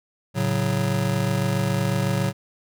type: chord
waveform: square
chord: F# minor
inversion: first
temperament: just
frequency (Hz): 111 / 138.75 / 185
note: A2 / C#3 / F#3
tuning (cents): +16 / +2 / 0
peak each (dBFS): -26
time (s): 0.34-2.33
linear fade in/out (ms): 50
effects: none